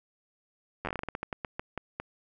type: slowing click train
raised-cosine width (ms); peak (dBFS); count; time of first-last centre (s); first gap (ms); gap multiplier
0.5; -18; 17; 0.85-2; 10; 1.23
effects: none